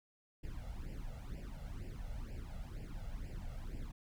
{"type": "noise with flanger", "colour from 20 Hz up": "brown", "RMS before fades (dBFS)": -44, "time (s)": [0.43, 3.92], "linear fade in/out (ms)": 10, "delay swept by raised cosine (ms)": [0.39, 1.49], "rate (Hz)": 2.1, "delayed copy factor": 0.9, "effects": []}